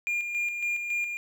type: tone with tremolo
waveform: triangle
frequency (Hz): 2410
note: D7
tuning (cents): +44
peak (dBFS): -24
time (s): 0.07-1.17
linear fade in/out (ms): 0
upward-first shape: square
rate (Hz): 3.6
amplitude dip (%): 45
effects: none